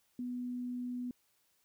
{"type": "tone", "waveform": "sine", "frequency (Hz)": 246.9, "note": "B3", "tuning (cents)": 0, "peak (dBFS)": -36, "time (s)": [0.19, 1.11], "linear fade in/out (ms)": 2, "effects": ["white hiss -74 dBFS RMS until 1.64 s"]}